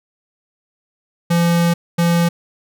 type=tone pair in turn; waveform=square; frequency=170.7 / 170.7 Hz; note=F3 / F3; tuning=-39 / -39 cents; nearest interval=unison; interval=0 cents; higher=neither; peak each=-13 dBFS; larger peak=neither; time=1.3-1.74 / 1.98-2.29 s; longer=first; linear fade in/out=10 ms; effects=none